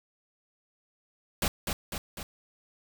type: noise with echo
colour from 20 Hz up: pink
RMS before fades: -27 dBFS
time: 1.42-1.48 s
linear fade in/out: 2 ms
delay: 250 ms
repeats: 3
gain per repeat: -4 dB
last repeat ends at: 2.23 s
effects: none